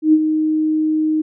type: tone with ADSR envelope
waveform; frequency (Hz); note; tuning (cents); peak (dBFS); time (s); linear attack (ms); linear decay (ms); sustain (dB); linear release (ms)
sine; 311.1; D#4; 0; -6; 0.02-1.22; 110; 52; -8; 11
effects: none